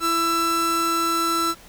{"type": "tone pair together", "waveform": "45% pulse", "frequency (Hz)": [333.2, 1333], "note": ["E4", "E6"], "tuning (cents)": [19, 19], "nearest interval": "2 octaves", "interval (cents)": 2400, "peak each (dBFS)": [-26, -20], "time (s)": [0, 1.55], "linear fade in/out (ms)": 50, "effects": ["pink hiss -47 dBFS RMS until 1.68 s"]}